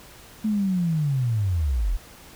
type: linear sweep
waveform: sine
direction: down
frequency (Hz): 220 to 36.71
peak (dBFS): -20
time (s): 0.44-1.97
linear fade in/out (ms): 10
effects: pink hiss -47 dBFS RMS until 2.35 s